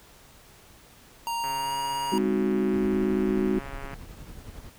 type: tone with pitch glide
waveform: square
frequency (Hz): 932.3 to 949.1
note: A#5 to A#5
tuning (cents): 0 to +31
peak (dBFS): -28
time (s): 1.27-2.18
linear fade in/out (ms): 0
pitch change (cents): +31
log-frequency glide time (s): 1.52-1.75
type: click train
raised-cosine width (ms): 0.5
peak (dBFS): -25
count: 346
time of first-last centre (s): 1.44-3.94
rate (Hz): 138
type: chord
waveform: sine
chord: Ab dominant seventh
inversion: none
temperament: equal with one note detuned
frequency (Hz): 203.5 / 261.6 / 311.1 / 370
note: Ab3 / C4 / Eb4 / Gb4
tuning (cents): -35 / 0 / 0 / 0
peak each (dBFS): -26 / -30 / -30 / -26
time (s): 2.12-3.59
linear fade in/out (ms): 5
type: noise with tremolo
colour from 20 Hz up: brown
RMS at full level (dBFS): -38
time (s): 2.73-4.7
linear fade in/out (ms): 5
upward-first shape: triangle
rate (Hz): 11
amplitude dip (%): 65
effects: pink hiss -53 dBFS RMS until 4.78 s